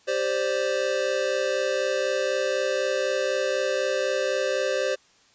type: chord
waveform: square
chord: G suspended fourth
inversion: none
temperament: equal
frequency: 392 / 523.3 / 587.3 Hz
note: G4 / C5 / D5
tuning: 0 / 0 / 0 cents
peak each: -31 / -26 / -29 dBFS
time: 0.07-4.96 s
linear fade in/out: 20 ms
effects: white hiss -59 dBFS RMS until 5.34 s + resampled to 16000 Hz